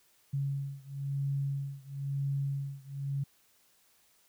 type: beating tone pair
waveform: sine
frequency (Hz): 138.59 / 139.59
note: C#3 / C#3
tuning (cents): 0 / +12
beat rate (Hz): 1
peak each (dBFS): -34 / -35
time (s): 0.33-3.24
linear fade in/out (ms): 10
effects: white hiss -67 dBFS RMS until 4.28 s